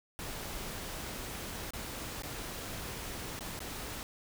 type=noise with dropouts; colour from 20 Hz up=pink; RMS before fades=-41 dBFS; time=0.19-4.03 s; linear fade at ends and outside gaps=0 ms; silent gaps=1.706-1.735 / 2.222-2.234 / 3.391-3.408 / 3.591-3.604 s; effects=none